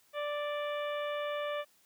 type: harmonic tone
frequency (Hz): 587.3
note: D5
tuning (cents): 0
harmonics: 1 / 2 / 3 / 4 / 5 / 6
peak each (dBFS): -34 / -40 / -44 / -46 / -48 / -50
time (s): 0.13-1.65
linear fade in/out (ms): 50
effects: white hiss -67 dBFS RMS until 1.85 s + high-pass 100 Hz 12 dB/octave